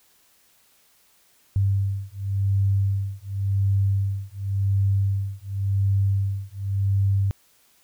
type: beating tone pair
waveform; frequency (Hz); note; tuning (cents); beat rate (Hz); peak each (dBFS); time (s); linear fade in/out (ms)
sine; 98 / 98.91; G2 / G2; 0 / +16; 0.91; -23; 1.56-7.31; 0
effects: white hiss -60 dBFS RMS until 7.83 s